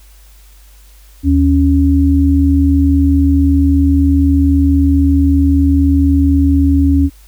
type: tone pair together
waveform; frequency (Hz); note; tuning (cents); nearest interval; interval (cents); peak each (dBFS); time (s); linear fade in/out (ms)
sine; 77.79 / 277.2; D#2 / C#4; 0 / 0; octave + minor seventh; 2200; -10; 1.23-7.1; 50
effects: added 50 Hz sine -39 dBFS peak until 7.27 s + white hiss -48 dBFS RMS until 7.27 s